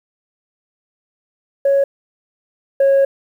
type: tone pair in turn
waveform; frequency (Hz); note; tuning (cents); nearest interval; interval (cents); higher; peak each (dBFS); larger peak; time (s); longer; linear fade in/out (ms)
sine; 554.4 / 548.3; C#5 / C#5; 0 / -19; unison; 19; first; -9 / -7; second; 1.65-1.84 / 2.8-3.05; second; 5
effects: tanh soft clip ceiling -8 dBFS + 8-bit